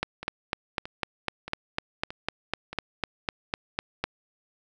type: two click trains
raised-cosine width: 0.3 ms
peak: -10 / -21 dBFS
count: 17 / 5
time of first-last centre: 0.03-4.04 / 0.23-2.73 s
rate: 3.99 / 1.6 Hz
effects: none

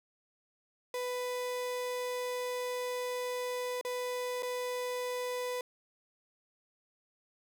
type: tone with dropouts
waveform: 35% pulse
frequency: 496.8 Hz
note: B4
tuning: 10 cents sharp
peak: -32 dBFS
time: 0.94-5.61 s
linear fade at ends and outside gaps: 2 ms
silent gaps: 3.812-3.849 / 4.424-4.43 s
effects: none

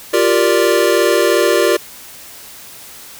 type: chord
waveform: square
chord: G minor seventh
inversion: third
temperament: equal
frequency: 349.2 / 392 / 466.2 / 587.3 Hz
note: F4 / G4 / Bb4 / D5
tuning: 0 / 0 / 0 / 0 cents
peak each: -17 dBFS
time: 0.13-1.77 s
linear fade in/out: 10 ms
effects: white hiss -36 dBFS RMS until 3.19 s

